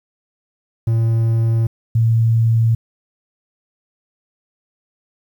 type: tone pair in turn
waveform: triangle / sine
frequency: 113.9 / 113.9 Hz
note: A#2 / A#2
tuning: -40 / -40 cents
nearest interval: unison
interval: 0 cents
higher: neither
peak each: -11 dBFS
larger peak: neither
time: 0.87-1.67 / 1.95-2.75 s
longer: neither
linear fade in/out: 5 ms
effects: 8-bit